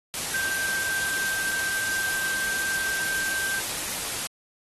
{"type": "tone in noise", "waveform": "sine", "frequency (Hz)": 1568, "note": "G6", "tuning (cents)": 0, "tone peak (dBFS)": -27, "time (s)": [0.34, 3.6], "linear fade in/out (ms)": 0, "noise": "white", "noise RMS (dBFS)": -30, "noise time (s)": [0.14, 4.27], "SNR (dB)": 0, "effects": ["AAC 32 kbps"]}